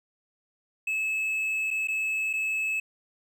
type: tone with dropouts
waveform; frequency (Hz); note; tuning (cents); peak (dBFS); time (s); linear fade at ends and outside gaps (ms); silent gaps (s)
triangle; 2596; E7; -27; -24; 0.87-2.8; 5; 1.706-1.71 / 1.874-1.883 / 2.331-2.335
effects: none